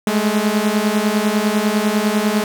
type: beating tone pair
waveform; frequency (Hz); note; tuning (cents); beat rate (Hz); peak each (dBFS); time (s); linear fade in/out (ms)
sawtooth; 206.7 / 216.7; G#3 / A3; -8 / -26; 10; -14; 0.07-2.44; 2
effects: none